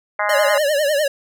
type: harmonic tone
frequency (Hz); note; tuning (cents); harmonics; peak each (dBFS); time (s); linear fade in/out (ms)
207.7; G#3; 0; 3 / 4 / 5 / 6 / 7 / 8 / 9 / 10; -23 / -24 / -25 / -26 / -26 / -27 / -28 / -28; 0.19-0.58; 5
type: tone with vibrato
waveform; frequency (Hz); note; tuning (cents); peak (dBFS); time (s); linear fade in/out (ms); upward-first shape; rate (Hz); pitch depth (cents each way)
square; 587.3; D5; 0; -16; 0.29-1.08; 5; triangle; 10; 130
effects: none